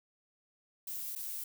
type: noise with dropouts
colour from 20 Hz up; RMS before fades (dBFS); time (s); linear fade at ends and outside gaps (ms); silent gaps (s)
violet; -40; 0.87-1.44; 5; 1.152-1.159
effects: none